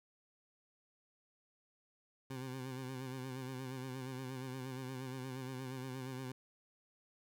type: tone with vibrato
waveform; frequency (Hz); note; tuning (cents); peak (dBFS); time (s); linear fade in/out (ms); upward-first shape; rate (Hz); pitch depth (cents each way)
20% pulse; 130; C3; -11; -37; 2.3-6.32; 5; sine; 8.5; 51
effects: none